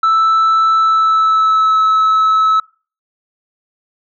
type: tone with pitch glide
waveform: sine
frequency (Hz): 1319 to 1297.8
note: E6 to E6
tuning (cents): +1 to -27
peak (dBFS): -6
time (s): 0.03-2.6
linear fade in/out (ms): 5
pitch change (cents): -28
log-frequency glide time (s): 0.76-1.78
effects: noise-tail reverb RT60 0.4 s tail -26 dB re dry + tanh soft clip ceiling -8 dBFS